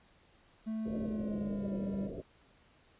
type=tone with pitch glide; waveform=triangle; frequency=220 to 197.13 Hz; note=A3 to G3; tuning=0 to +10 cents; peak=-32 dBFS; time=0.66-2.08 s; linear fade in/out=20 ms; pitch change=-190 cents; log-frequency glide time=0.98-1.77 s
type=low-pass noise; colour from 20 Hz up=white; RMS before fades=-42 dBFS; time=0.85-2.22 s; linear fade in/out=20 ms; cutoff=630 Hz; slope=96 dB/octave
effects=pink hiss -65 dBFS RMS until 2.99 s + resampled to 8000 Hz